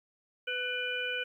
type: harmonic tone with a mistuned harmonic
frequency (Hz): 497.5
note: B4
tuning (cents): +13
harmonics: 1 / 3 / 5 / 6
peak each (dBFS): -39 / -35 / -37 / -37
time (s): 0.47-1.24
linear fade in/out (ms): 10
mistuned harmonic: 5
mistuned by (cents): -52
effects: 11-bit